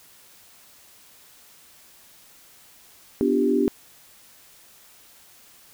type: chord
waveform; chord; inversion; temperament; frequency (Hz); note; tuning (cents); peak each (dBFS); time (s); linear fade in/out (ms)
sine; G dominant seventh; first; equal with one note detuned; 248.9 / 293.7 / 349.2 / 392; B3 / D4 / F4 / G4; +14 / 0 / 0 / 0; -23 / -23 / -28 / -22; 3.21-3.68; 0
effects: white hiss -52 dBFS RMS until 5.73 s